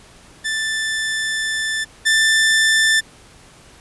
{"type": "tone pair in turn", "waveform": "sawtooth", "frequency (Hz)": [1765, 1772.6], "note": ["A6", "A6"], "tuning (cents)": [5, 12], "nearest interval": "unison", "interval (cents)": 7, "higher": "second", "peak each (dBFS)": [-16, -9], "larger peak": "second", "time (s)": [[0.44, 1.85], [2.05, 3.01]], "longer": "first", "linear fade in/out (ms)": 20, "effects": ["pink hiss -46 dBFS RMS until 3.8 s", "resampled to 24000 Hz"]}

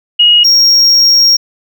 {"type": "tone pair in turn", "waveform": ["sine", "triangle"], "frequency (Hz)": [2886, 5579], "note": ["F#7", "F8"], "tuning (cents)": [-44, -3], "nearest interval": "major seventh", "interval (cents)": 1141, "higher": "second", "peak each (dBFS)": -3, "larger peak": "neither", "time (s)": [[0.19, 0.44], [0.44, 1.37]], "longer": "second", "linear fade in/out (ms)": 10, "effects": []}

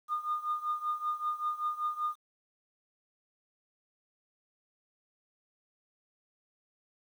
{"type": "tone with tremolo", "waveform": "sine", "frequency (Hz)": 1219, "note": "D#6", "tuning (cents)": -36, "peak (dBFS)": -26, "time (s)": [0.08, 2.16], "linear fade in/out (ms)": 50, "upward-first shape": "triangle", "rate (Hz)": 5.2, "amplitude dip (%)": 90, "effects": ["tanh soft clip ceiling -24 dBFS", "10-bit"]}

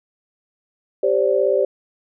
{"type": "chord", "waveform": "sine", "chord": "G suspended fourth", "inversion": "none", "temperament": "equal with one note detuned", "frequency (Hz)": [392, 523.3, 580.2], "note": ["G4", "C5", "D5"], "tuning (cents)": [0, 0, -21], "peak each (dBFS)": -19, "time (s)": [1.03, 1.65], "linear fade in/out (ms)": 5, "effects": []}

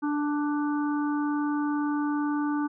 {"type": "harmonic tone with a mistuned harmonic", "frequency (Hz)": 293.7, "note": "D4", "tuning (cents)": 0, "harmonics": [1, 3, 4, 5], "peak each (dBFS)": [-25, -35, -37, -39], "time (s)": [0.02, 2.68], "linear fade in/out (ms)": 20, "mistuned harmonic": 5, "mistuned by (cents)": 22, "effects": []}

